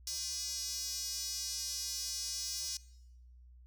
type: tone with high-pass filter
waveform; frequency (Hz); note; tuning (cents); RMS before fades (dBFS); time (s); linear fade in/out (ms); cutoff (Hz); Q
square; 225.1; A3; +40; -39; 0.07-2.77; 2; 5400; 4.3
effects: noise-tail reverb RT60 0.9 s tail -21 dB re dry + added 61 Hz sine -54 dBFS peak until 3.66 s